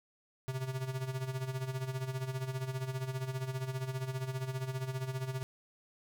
square tone with tremolo, 130.81 Hz, C3, in tune, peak -33 dBFS, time 0.48-5.43 s, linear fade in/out 0 ms, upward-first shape sine, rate 15 Hz, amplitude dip 70%, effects none

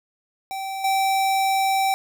square tone with level steps, 775 Hz, G5, 20 cents flat, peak -28 / -19 dBFS, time 0.51-1.94 s, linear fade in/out 0 ms, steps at 0.84 s, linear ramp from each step 5 ms, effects none

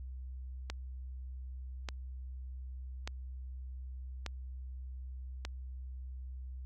click train, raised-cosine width 0.2 ms, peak -21 dBFS, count 5, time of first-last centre 0.7-5.451 s, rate 0.842 Hz, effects added 64 Hz sine -41 dBFS peak until 6.65 s

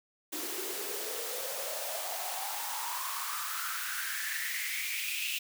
white noise with high-pass filter sweep, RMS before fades -36 dBFS, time 0.32-5.39 s, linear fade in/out 10 ms, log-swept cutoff 320 to 2800 Hz, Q 7.1, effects none

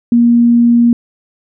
sine tone, 236.7 Hz, A#3, 27 cents sharp, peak -5 dBFS, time 0.12-0.93 s, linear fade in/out 2 ms, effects none

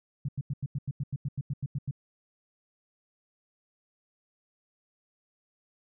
sine tone bursts, 138.59 Hz, C#3, in tune, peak -28 dBFS, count 14, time 0.25-1.911 s, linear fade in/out 5 ms, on 36 ms, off 89 ms, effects none

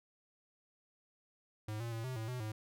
square tone with pitch steps, 107.2 / 116.9 / 113.6 / 129 / 111.2 / 125.7 / 108.2 Hz, A2 / A#2 / A#2 / C3 / A2 / B2 / A2, -45 / +5 / -44 / -24 / +19 / +31 / -29 cents, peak -39 dBFS, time 1.68-2.52 s, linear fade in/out 5 ms, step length 120 ms, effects none

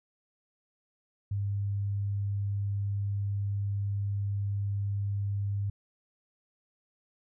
sine tone, 100.5 Hz, G2, 44 cents sharp, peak -28 dBFS, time 1.31-5.7 s, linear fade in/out 5 ms, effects none

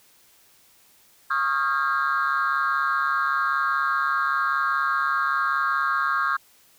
sine tone cluster, 1098 / 1243 / 1384 / 1613 Hz, C#6 / D#6 / F6 / G6, -17 / -2 / -16 / +49 cents, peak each -25 dBFS, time 1.3-6.37 s, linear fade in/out 10 ms, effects tanh soft clip ceiling -15 dBFS + white hiss -57 dBFS RMS until 6.78 s

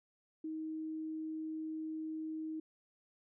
sine tone, 315.3 Hz, D#4, 23 cents sharp, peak -38 dBFS, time 0.44-2.6 s, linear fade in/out 5 ms, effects none

